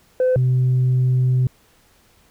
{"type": "tone pair in turn", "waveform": "sine", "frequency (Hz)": [510, 127.5], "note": ["C5", "C3"], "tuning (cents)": [-44, -44], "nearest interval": "2 octaves", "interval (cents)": 2400, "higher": "first", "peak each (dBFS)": -12, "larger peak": "neither", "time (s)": [[0.2, 0.36], [0.36, 1.47]], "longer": "second", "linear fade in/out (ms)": 2, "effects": ["tanh soft clip ceiling -12 dBFS", "pink hiss -56 dBFS RMS until 2.3 s"]}